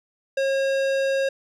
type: tone with tanh clipping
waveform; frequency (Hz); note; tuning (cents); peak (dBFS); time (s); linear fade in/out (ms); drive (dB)
sine; 542; C#5; -39; -22; 0.37-1.29; 5; 18
effects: none